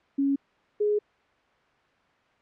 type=tone pair in turn; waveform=sine; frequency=277.2 / 417.5 Hz; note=C#4 / G#4; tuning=0 / +9 cents; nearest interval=perfect fifth; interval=709 cents; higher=second; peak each=-21 dBFS; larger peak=neither; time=0.18-0.36 / 0.8-0.99 s; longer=second; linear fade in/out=10 ms; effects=white hiss -63 dBFS RMS until 2.41 s + low-pass 2000 Hz 12 dB/octave